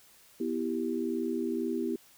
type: chord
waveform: sine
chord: E minor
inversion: second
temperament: equal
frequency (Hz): 246.9 / 329.6 / 392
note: B3 / E4 / G4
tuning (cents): 0 / 0 / 0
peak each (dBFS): -33 / -33 / -34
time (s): 0.4-1.96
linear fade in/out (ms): 5
effects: white hiss -59 dBFS RMS until 2.17 s